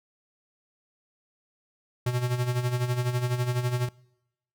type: tone with tremolo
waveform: square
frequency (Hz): 123.47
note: B2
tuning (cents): 0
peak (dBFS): -23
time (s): 2.06-3.89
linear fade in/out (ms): 5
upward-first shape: sine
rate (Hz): 12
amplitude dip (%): 65
effects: noise-tail reverb RT60 0.9 s tail -25 dB re dry